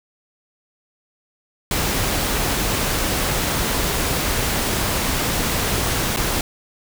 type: noise with dropouts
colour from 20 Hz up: pink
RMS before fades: -21 dBFS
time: 1.71-6.41 s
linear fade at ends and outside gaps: 2 ms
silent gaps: 6.163-6.17 s
effects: none